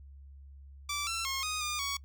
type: tone with pitch steps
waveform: 10% pulse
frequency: 1164 / 1345 / 1078 / 1244 / 1210 / 1120 Hz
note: D6 / E6 / C#6 / D#6 / D#6 / C#6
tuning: -16 / +34 / -49 / -1 / -49 / +18 cents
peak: -24 dBFS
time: 0.89-1.97 s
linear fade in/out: 5 ms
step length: 180 ms
effects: noise-tail reverb RT60 0.1 s tail -23 dB re dry + added 69 Hz sine -48 dBFS peak until 2.04 s